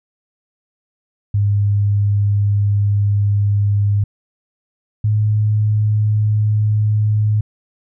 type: tone pair in turn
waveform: sine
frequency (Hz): 101.9 / 106.38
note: G#2 / G#2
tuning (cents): -32 / +42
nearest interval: minor second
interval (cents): 74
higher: second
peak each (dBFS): -12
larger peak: neither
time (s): 1.34-4.04 / 5.04-7.41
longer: first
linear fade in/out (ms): 5
effects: none